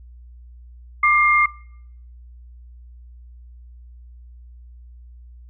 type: tone pair together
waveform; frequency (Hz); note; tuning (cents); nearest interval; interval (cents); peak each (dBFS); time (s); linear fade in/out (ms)
sine; 1189 / 2119; D6 / C7; +21 / +21; minor seventh; 1000; -15; 1.03-1.46; 5
effects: noise-tail reverb RT60 0.7 s tail -24 dB re dry + added 60 Hz sine -40 dBFS peak until 5.49 s